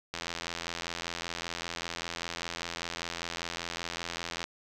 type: click train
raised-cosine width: 0.2 ms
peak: -17 dBFS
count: 367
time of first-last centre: 0.14-4.441 s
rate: 85.1 Hz
effects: none